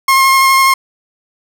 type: tone with vibrato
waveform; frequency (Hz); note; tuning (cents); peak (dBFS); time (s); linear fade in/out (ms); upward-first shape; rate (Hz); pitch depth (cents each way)
30% pulse; 1071; C6; +40; -4; 0.08-0.74; 5; square; 12; 10
effects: none